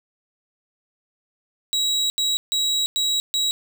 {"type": "tone bursts at uneven times", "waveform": "35% pulse", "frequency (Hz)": 3865, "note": "B7", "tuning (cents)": -38, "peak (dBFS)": -17, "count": 5, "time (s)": [[1.73, 2.1], [2.18, 2.37], [2.52, 2.86], [2.96, 3.2], [3.34, 3.51]], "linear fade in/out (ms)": 0, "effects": []}